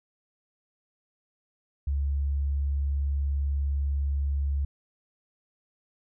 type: tone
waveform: sine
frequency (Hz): 70.2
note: C#2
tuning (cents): +22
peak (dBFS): -24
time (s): 1.87-4.65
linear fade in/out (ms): 5
effects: none